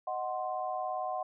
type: chord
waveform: sine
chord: C diminished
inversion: first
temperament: equal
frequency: 622.3 / 740 / 1046.5 Hz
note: Eb5 / Gb5 / C6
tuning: 0 / 0 / 0 cents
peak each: -38 / -34 / -39 dBFS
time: 0.07-1.23 s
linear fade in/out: 5 ms
effects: none